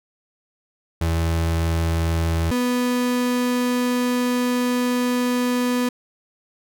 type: tone pair in turn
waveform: 35% pulse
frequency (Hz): 82.41 / 247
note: E2 / B3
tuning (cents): 0 / 0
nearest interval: octave + perfect fifth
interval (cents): 1900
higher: second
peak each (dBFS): -17 / -17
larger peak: neither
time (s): 1.01-2.51 / 2.51-5.89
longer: second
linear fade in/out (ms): 5
effects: none